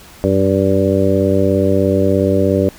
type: harmonic tone with a mistuned harmonic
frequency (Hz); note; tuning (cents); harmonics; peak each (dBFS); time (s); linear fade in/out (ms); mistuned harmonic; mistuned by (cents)
97; G2; -18; 1 / 2 / 3 / 4 / 5 / 6; -18 / -18 / -18 / -18 / -18 / -18; 0.24-2.69; 0; 1; -47
effects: pink hiss -40 dBFS RMS until 2.78 s